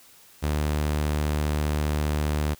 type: tone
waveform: sawtooth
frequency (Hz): 75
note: D2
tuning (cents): +37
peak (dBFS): -19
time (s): 0.42-2.55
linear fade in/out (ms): 20
effects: white hiss -53 dBFS RMS until 2.59 s